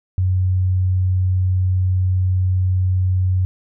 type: tone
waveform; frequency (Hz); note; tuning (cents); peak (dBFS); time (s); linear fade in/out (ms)
sine; 92.5; F#2; 0; -14; 0.18-3.45; 0
effects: none